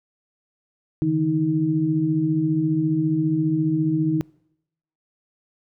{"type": "tone cluster", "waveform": "sine", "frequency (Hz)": [144.5, 159.2, 315], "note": ["D3", "D#3", "D#4"], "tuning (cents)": [-28, 40, 21], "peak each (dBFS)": [-27, -23, -20], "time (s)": [1.02, 4.21], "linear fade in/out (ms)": 0, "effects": ["noise-tail reverb RT60 0.8 s tail -25 dB re dry"]}